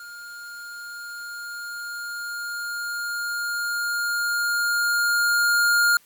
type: tone with level ramp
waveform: square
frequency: 1413 Hz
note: F6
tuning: 20 cents sharp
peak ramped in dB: -38 to -16 dBFS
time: 0-5.97 s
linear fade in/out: 2 ms
effects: white hiss -56 dBFS RMS until 6.05 s + MP3 96 kbps